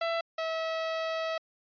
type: tone pair in turn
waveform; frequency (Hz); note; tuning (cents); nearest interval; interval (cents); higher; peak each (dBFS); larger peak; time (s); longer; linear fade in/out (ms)
sawtooth; 667 / 647.3; E5 / E5; +20 / -32; minor second; 52; first; -24 / -26; first; 0.01-0.21 / 0.38-1.38; second; 5
effects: resampled to 11025 Hz